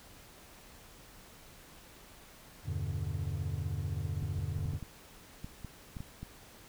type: chord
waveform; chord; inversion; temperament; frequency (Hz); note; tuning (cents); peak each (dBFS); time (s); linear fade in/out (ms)
triangle; E minor seventh; none; equal; 82.41 / 98 / 123.47 / 146.83; E2 / G2 / B2 / D3; 0 / 0 / 0 / 0; -36 / -35 / -40 / -37; 2.64-4.8; 50
type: clicks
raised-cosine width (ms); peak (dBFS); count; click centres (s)
5; -29; 11; 4.228 / 4.389 / 4.59 / 4.658 / 4.738 / 4.827 / 5.445 / 5.647 / 5.968 / 6.005 / 6.23
effects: pink hiss -55 dBFS RMS until 6.68 s